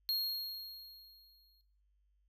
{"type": "tone with exponential decay", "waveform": "square", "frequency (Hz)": 4266, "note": "C8", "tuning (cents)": 33, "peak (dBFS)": -31, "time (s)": [0.09, 1.61], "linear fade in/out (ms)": 0, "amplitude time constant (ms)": 330, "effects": ["noise-tail reverb RT60 0.6 s tail -19 dB re dry", "added 50 Hz sine -70 dBFS peak until 2.28 s"]}